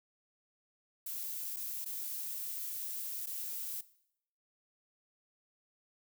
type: noise with dropouts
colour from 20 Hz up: violet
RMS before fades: -40 dBFS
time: 1.06-3.81 s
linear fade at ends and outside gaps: 5 ms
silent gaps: 1.563-1.567 / 1.846-1.858 / 3.261-3.268 s
effects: noise-tail reverb RT60 0.7 s tail -18 dB re dry

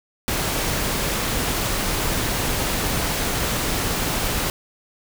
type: noise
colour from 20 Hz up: pink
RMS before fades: -23 dBFS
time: 0.28-4.5 s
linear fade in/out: 0 ms
effects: none

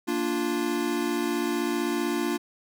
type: chord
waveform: square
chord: Bb major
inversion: none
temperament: equal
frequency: 233.1 / 293.7 / 349.2 Hz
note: Bb3 / D4 / F4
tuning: 0 / 0 / 0 cents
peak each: -32 / -30 / -29 dBFS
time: 0.07-2.38 s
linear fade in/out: 20 ms
effects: none

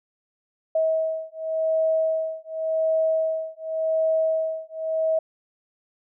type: beating tone pair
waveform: sine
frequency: 640 / 640.89 Hz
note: D#5 / E5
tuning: +49 / -49 cents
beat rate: 0.89 Hz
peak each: -24 / -24 dBFS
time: 0.75-5.19 s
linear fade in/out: 5 ms
effects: none

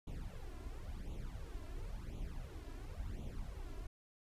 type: noise with flanger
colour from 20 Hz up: brown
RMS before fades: -45 dBFS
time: 0.07-3.87 s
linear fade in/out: 5 ms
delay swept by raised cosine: 0.29 to 2.99 ms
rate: 0.95 Hz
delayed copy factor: +0.8
effects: resampled to 32000 Hz

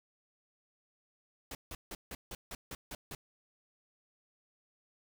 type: noise bursts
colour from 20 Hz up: pink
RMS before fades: -43 dBFS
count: 9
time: 1.51-3.15 s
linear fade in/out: 2 ms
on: 40 ms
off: 160 ms
effects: none

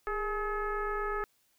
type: tone with frequency modulation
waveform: sine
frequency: 844 Hz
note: G#5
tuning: 28 cents sharp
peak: -30 dBFS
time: 0.07-1.24 s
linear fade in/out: 0 ms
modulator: 434 Hz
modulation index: 1.9
effects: white hiss -71 dBFS RMS until 1.58 s

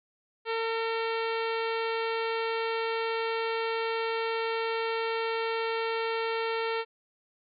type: harmonic tone with a mistuned harmonic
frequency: 452.8 Hz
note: A4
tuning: 50 cents sharp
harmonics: 1 / 2 / 3 / 4 / 5 / 6 / 7 / 8 / 9 / 10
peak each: -30 / -35 / -37 / -40 / -40 / -41 / -44 / -48 / -46 / -51 dBFS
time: 0.45-6.85 s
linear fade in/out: 50 ms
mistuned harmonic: 4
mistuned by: +15 cents
effects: none

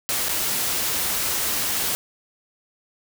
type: noise with dropouts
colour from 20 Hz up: white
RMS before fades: -24 dBFS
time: 0.09-1.95 s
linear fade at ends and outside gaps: 0 ms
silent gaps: 0.285-0.291 s
effects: none

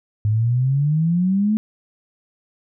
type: exponential sweep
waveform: sine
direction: up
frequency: 103.83 to 220 Hz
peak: -15 dBFS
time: 0.25-1.57 s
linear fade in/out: 0 ms
effects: none

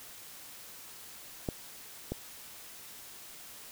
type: clicks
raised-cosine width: 2 ms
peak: -18 / -20 dBFS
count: 2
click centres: 1.488 / 2.12 s
effects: white hiss -49 dBFS RMS until 3.71 s

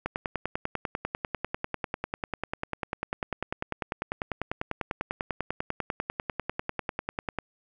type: click train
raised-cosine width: 0.5 ms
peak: -14 dBFS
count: 75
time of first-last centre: 0.06-7.387 s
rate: 10.1 Hz
effects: none

